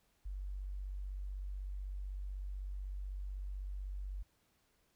sine tone, 47.99 Hz, G1, 36 cents flat, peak -39 dBFS, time 0.25-4.23 s, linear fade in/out 10 ms, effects pink hiss -75 dBFS RMS until 4.95 s

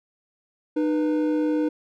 triangle tone pair together, 305 / 489.2 Hz, D#4 / B4, -34 / -16 cents, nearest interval minor sixth, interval 818 cents, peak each -19 / -25 dBFS, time 0.76-1.69 s, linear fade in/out 10 ms, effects none

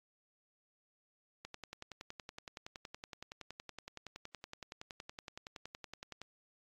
click train, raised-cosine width 0.2 ms, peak -28 dBFS, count 52, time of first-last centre 1.45-6.216 s, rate 10.7 Hz, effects AAC 32 kbps

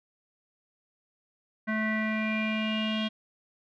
square tone with low-pass filter sweep, 217.4 Hz, A3, 21 cents flat, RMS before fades -29 dBFS, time 1.67-3.09 s, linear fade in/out 20 ms, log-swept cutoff 1800 to 3200 Hz, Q 7.3, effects none

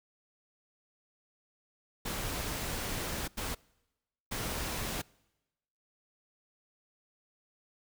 pink noise bursts at uneven times, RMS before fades -36 dBFS, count 3, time 2.05-3.28 / 3.37-3.55 / 4.31-5.02 s, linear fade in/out 10 ms, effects noise-tail reverb RT60 1.0 s tail -25 dB re dry

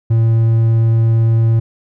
triangle tone, 113.6 Hz, A#2, 44 cents flat, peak -7 dBFS, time 0.1-1.6 s, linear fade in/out 10 ms, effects none

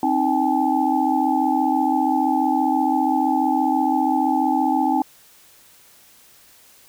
sine tone cluster, 265.5 / 311.5 / 782 / 857 Hz, C4 / D#4 / G5 / A5, +25 / +2 / -4 / -46 cents, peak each -22 dBFS, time 0.03-5.02 s, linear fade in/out 2 ms, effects white hiss -51 dBFS RMS until 6.88 s

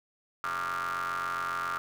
35% pulse ring-modulated tone, 87.31 Hz, F2, in tune, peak -26 dBFS, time 0.44-1.78 s, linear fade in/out 0 ms, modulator 1290 Hz, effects none

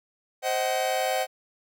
45% pulse chord, C diminished, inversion none, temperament just, 523.3 / 627.9 / 753.5 Hz, C5 / Eb5 / Gb5, 0 / +16 / +31 cents, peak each -29 / -30 / -27 dBFS, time 0.42-1.27 s, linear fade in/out 50 ms, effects none

